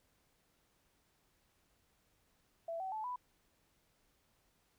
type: tone with pitch steps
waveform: sine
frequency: 666 / 760.6 / 868.7 / 992.1 Hz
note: E5 / F#5 / A5 / B5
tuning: +18 / +48 / -22 / +8 cents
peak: -38 dBFS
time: 2.68-3.16 s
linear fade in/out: 5 ms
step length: 120 ms
effects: pink hiss -75 dBFS RMS until 4.78 s